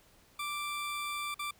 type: tone with dropouts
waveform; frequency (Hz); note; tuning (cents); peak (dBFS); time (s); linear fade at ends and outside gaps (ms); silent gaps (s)
20% pulse; 1174.7; D6; 0; -30; 0.39-1.51; 5; 1.344-1.392
effects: pink hiss -63 dBFS RMS until 1.59 s